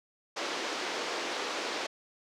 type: band-pass noise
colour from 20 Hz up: pink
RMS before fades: -35 dBFS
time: 0.36-1.87 s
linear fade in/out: 10 ms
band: 320 to 5900 Hz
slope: 24 dB/octave
effects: none